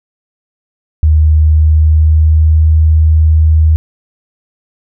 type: tone with pitch glide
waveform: sine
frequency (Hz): 77.3 to 78.65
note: D#2 to D#2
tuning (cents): -11 to +19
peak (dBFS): -4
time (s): 1.03-3.76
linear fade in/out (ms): 0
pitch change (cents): +30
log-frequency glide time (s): 1.36-2.67
effects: none